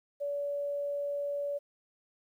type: tone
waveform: sine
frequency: 572 Hz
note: D5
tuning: 46 cents flat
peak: -31 dBFS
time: 0.2-1.59 s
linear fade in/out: 20 ms
effects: 11-bit